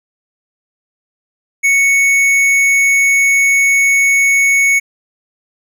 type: tone with tanh clipping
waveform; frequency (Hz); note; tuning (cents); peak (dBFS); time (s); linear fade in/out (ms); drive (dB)
triangle; 2217; C#7; 0; -10; 1.63-4.8; 20; 16
effects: none